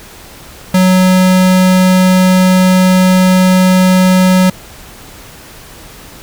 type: tone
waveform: square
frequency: 185 Hz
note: F#3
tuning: in tune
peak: -6 dBFS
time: 0.74-4.5 s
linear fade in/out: 5 ms
effects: pink hiss -34 dBFS RMS until 6.22 s